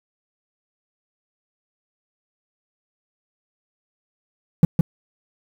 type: tone with echo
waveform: triangle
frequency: 164.81 Hz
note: E3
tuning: in tune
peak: -4 dBFS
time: 4.63-4.65 s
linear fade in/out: 2 ms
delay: 160 ms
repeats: 1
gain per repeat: -4 dB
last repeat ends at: 4.81 s
effects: tanh soft clip ceiling 0 dBFS + 7-bit